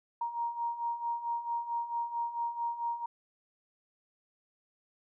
sine beating tone pair, 936 / 940.5 Hz, A#5 / A#5, +7 / +15 cents, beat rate 4.5 Hz, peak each -38 / -33 dBFS, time 0.21-3.06 s, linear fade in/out 5 ms, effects none

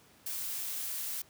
blue noise, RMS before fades -37 dBFS, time 0.26-1.22 s, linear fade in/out 5 ms, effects pink hiss -61 dBFS RMS until 1.29 s + high-pass 80 Hz 12 dB/octave

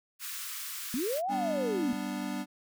white high-pass noise, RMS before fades -39 dBFS, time 0.19-1.22 s, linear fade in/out 50 ms, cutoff 1100 Hz, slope 48 dB/octave
sine linear two-way sweep, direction up then down, 216.4 to 820 to 216.4 Hz, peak -29 dBFS, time 0.94-1.93 s, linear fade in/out 0 ms, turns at 1.31 s
square chord, G major, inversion none, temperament equal, 196 / 246.9 / 293.7 Hz, G3 / B3 / D4, 0 / 0 / 0 cents, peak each -38 dBFS, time 1.28-2.46 s, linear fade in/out 50 ms
effects none

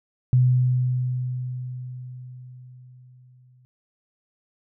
sine tone with exponential decay, 126 Hz, B2, 35 cents sharp, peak -13 dBFS, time 0.33-3.65 s, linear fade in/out 0 ms, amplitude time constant 720 ms, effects none

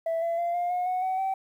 sine tone with pitch steps, 659.3 / 673.9 / 688.9 / 704.2 / 719.8 / 735.8 / 752.1 / 768.8 Hz, E5 / E5 / F5 / F5 / F#5 / F#5 / F#5 / G5, 0 / +38 / -24 / +14 / -48 / -10 / +28 / -34 cents, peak -23 dBFS, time 0.06-1.34 s, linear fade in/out 5 ms, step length 160 ms, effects tanh soft clip ceiling -23 dBFS + 10-bit

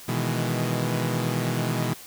sawtooth chord, E major seventh, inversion second, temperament equal, 123.47 / 155.56 / 164.81 / 207.7 Hz, B2 / D#3 / E3 / G#3, 0 / 0 / 0 / 0 cents, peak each -23 / -27 / -26 / -28 dBFS, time 0.08-1.94 s, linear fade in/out 10 ms, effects white hiss -44 dBFS RMS until 2.06 s

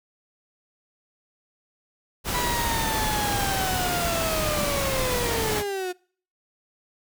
pink noise, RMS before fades -27 dBFS, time 2.24-5.64 s, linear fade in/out 50 ms
35% pulse linear sweep, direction down, 989 to 356.9 Hz, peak -25 dBFS, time 2.33-5.93 s, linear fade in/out 20 ms
effects noise-tail reverb RT60 0.5 s tail -26 dB re dry

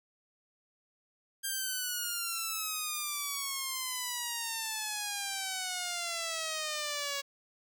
5% pulse exponential sweep, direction down, 1602 to 556 Hz, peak -22 dBFS, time 1.43-7.22 s, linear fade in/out 20 ms, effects none

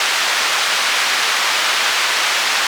pink band-pass noise, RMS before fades -17 dBFS, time 0-2.67 s, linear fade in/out 2 ms, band 1200 to 5100 Hz, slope 12 dB/octave, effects none

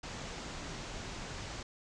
pink low-pass noise, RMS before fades -43 dBFS, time 0.03-1.63 s, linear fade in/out 5 ms, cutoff 7500 Hz, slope 48 dB/octave, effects none

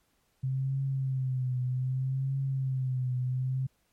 sine tone with vibrato, 130.81 Hz, C3, in tune, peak -27 dBFS, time 0.43-3.67 s, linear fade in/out 10 ms, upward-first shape triangle, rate 0.64 Hz, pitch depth 72 cents each way, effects pink hiss -72 dBFS RMS until 3.92 s + MP3 64 kbps

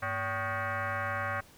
sine tone with frequency modulation, 235.3 Hz, A#3, 16 cents sharp, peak -30 dBFS, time 0.02-1.41 s, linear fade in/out 10 ms, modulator 335 Hz, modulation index 5.2, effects pink hiss -57 dBFS RMS until 1.57 s

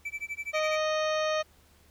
triangle tone with tremolo, 2319 Hz, D7, 22 cents flat, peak -29 dBFS, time 0.05-0.79 s, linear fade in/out 5 ms, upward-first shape sine, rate 12 Hz, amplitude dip 100%
harmonic tone, 620 Hz, D#5, 6 cents flat, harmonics 1 / 2 / 3 / 4 / 5 / 6 / 7 / 9 / 10, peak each -27 / -33 / -37 / -39 / -41 / -43 / -44 / -46 / -47 dBFS, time 0.53-1.43 s, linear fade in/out 20 ms
effects added 76 Hz sine -62 dBFS peak until 1.9 s + pink hiss -62 dBFS RMS until 1.9 s

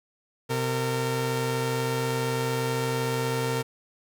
sawtooth tone pair together, 128.4 / 457.6 Hz, C3 / A#4, -32 / -32 cents, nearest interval octave + minor seventh, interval 2200 cents, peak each -24 / -24 dBFS, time 0.49-3.63 s, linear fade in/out 20 ms, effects none

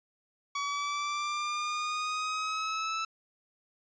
sawtooth exponential sweep, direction up, 1131 to 1318.5 Hz, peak -27 dBFS, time 0.55-3.05 s, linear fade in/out 5 ms, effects resampled to 16000 Hz

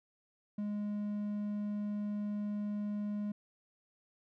triangle tone, 207.3 Hz, G#3, 3 cents flat, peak -32 dBFS, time 0.58-3.32 s, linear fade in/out 5 ms, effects none

